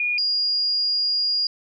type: tone pair in turn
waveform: sine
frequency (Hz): 2440 / 4846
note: D#7 / D#8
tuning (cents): -34 / -47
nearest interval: octave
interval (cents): 1187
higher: second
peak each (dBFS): -20 / -19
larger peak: second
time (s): 0-0.18 / 0.18-1.47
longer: second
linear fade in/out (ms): 2
effects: none